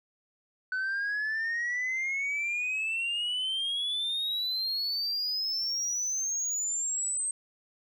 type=exponential sweep; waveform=sine; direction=up; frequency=1500 to 8372 Hz; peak=-26 dBFS; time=0.72-7.31 s; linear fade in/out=2 ms; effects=tanh soft clip ceiling -27 dBFS